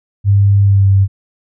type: tone with pitch glide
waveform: sine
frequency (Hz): 100 to 97.6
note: G2 to G2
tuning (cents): +35 to -7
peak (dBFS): -6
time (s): 0.24-1.08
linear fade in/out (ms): 50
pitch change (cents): -42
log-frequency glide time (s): 0.63-0.88
effects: none